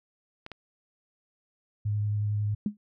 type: clicks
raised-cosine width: 0.3 ms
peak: -24 dBFS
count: 2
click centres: 0.464 / 0.517 s
type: tone with vibrato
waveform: sine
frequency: 104.4 Hz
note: G#2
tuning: 10 cents sharp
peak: -25 dBFS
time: 1.85-2.55 s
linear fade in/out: 10 ms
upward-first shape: sine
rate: 11 Hz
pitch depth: 12 cents each way
type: tone with exponential decay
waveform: sine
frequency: 207.7 Hz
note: G#3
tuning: in tune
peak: -21 dBFS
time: 2.66-2.77 s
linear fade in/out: 2 ms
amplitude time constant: 22 ms
effects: none